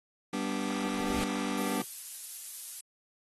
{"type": "chord", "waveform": "sawtooth", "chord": "G major", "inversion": "none", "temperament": "just", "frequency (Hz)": [196, 245, 294], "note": ["G3", "B3", "D4"], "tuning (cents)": [0, -14, 2], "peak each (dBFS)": -31, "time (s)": [0.33, 1.82], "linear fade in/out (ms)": 5}
{"type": "noise with exponential growth", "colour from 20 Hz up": "pink", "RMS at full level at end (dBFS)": -34, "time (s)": [0.55, 1.24], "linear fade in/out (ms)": 2, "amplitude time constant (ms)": 150}
{"type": "noise", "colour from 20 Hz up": "violet", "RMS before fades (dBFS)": -38, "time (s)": [1.57, 2.81], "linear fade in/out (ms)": 5}
{"effects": ["AAC 32 kbps"]}